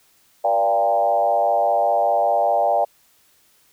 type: tone with frequency modulation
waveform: sine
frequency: 692 Hz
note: F5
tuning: 16 cents flat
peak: -15 dBFS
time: 0.44-2.85 s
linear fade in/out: 10 ms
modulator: 105 Hz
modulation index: 1.4
effects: white hiss -58 dBFS RMS until 3.72 s